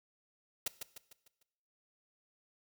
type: noise with echo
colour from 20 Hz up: white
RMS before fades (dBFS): -34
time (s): 0.66-0.68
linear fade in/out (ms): 5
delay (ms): 150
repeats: 5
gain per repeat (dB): -7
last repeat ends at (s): 1.43
effects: noise-tail reverb RT60 0.9 s tail -18 dB re dry